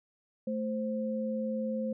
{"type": "tone pair together", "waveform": "sine", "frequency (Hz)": [220, 523.3], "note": ["A3", "C5"], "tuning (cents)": [0, 0], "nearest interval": "octave + minor third", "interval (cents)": 1500, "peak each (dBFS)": [-32, -34], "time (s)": [0.47, 1.93], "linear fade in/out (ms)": 5, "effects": []}